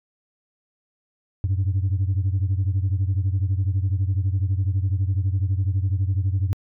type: beating tone pair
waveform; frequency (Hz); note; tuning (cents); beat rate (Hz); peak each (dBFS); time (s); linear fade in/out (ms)
sine; 92.5 / 104.5; F#2 / G#2; 0 / +11; 12; -19 / -22; 1.44-6.53; 0
effects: tanh soft clip ceiling -16 dBFS